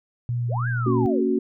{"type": "tone with vibrato", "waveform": "sine", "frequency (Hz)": 120, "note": "B2", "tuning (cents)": -49, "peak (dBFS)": -22, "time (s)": [0.29, 1.06], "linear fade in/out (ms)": 0, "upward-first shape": "sine", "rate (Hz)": 3.5, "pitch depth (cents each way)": 12}
{"type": "linear two-way sweep", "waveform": "sine", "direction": "up then down", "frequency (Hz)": [314.7, 1661.2, 314.7], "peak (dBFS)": -28, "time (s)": [0.48, 1.25], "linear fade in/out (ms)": 50, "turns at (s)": 0.68}
{"type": "chord", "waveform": "sine", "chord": "F# major", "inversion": "first", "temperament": "just", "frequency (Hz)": [231.2, 277.5, 370], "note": ["A#3", "C#4", "F#4"], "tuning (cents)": [-14, 2, 0], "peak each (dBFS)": [-24, -24, -22], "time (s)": [0.86, 1.39], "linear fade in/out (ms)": 5}
{"effects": []}